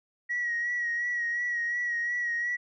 sine tone with vibrato, 1910 Hz, A#6, 42 cents sharp, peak -26 dBFS, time 0.29-2.57 s, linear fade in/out 20 ms, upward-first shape sine, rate 2.8 Hz, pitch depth 33 cents each way, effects tanh soft clip ceiling -23 dBFS

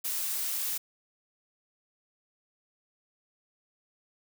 blue noise, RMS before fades -32 dBFS, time 0.04-0.78 s, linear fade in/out 10 ms, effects none

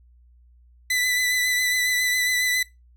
sawtooth tone with vibrato, 1994 Hz, B6, 16 cents sharp, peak -17 dBFS, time 0.9-2.63 s, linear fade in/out 5 ms, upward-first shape triangle, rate 7.3 Hz, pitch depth 26 cents each way, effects noise-tail reverb RT60 0.2 s tail -19 dB re dry + added 60 Hz sine -51 dBFS peak until 2.96 s

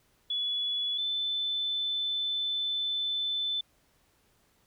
sine tone pair in turn, 3410 / 3520 Hz, G#7 / A7, +45 / 0 cents, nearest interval minor second, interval 55 cents, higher second, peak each -28 dBFS, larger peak neither, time 0.3-0.98 / 0.98-3.61 s, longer second, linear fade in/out 5 ms, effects pink hiss -68 dBFS RMS until 4.66 s

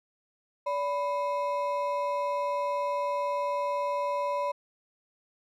triangle ring-modulated tone, 784 Hz, G5, in tune, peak -22 dBFS, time 0.66-4.52 s, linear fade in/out 10 ms, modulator 209 Hz, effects none

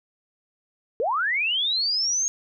sine linear sweep, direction up, 415.3 to 6580 Hz, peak -21 dBFS, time 1-2.28 s, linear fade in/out 0 ms, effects none

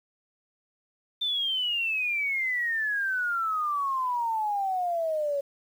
sine exponential sweep, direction down, 3584 to 555 Hz, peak -25 dBFS, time 1.21-5.41 s, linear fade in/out 10 ms, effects 9-bit

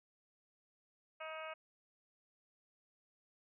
harmonic tone, 316.4 Hz, D#4, 29 cents sharp, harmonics 2 / 3 / 4 / 5 / 6 / 7 / 8 / 9, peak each -47 / -54 / -49 / -54 / -62 / -53 / -53 / -57 dBFS, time 1.2-1.54 s, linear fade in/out 10 ms, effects none

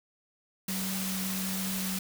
sine tone in noise, 189.7 Hz, F#3, 43 cents sharp, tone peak -33 dBFS, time 0.68-1.99 s, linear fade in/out 5 ms, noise white, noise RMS -35 dBFS, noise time 0.68-1.99 s, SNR -1 dB, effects none

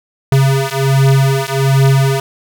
square beating tone pair, 134.9 / 136.2 Hz, C#3 / C#3, -47 / -30 cents, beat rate 1.3 Hz, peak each -13 dBFS, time 0.32-2.2 s, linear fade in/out 2 ms, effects none

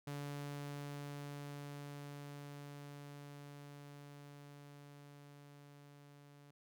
sawtooth tone with level ramp, 143.7 Hz, D3, 37 cents flat, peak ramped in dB -38 to -55 dBFS, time 0.07-6.51 s, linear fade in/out 5 ms, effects none

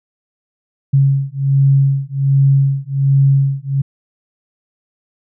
sine beating tone pair, 136.8 / 138.1 Hz, C#3 / C#3, -23 / -6 cents, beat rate 1.3 Hz, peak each -13 dBFS, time 0.93-3.82 s, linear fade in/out 10 ms, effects none

